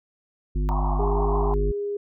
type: harmonic tone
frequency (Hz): 50.3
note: G1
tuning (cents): +45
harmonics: 1 / 3 / 5 / 7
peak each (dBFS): -21 / -31 / -35 / -38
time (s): 0.55-1.72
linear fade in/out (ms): 10
type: band-pass noise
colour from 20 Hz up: white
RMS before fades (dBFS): -30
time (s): 0.69-1.54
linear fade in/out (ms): 0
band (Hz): 670 to 1100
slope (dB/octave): 96
type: tone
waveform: sine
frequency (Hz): 407.8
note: G#4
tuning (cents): -32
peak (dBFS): -25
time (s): 0.99-1.97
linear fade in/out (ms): 5
effects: none